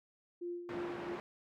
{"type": "tone with tremolo", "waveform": "sine", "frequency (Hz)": 349.2, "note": "F4", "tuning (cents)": 0, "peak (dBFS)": -37, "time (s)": [0.41, 1.16], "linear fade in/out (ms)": 10, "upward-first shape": "sine", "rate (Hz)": 3, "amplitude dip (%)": 60}
{"type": "band-pass noise", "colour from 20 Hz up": "pink", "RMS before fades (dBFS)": -45, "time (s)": [0.69, 1.2], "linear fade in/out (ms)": 0, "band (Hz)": [190, 1700], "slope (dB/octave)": 12}
{"effects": []}